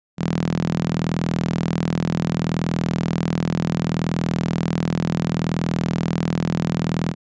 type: tone with high-pass filter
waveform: sawtooth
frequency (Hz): 40.68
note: E1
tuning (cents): -22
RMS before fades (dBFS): -22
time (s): 0.17-7.15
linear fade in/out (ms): 50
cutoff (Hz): 170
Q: 3.5
effects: resampled to 16000 Hz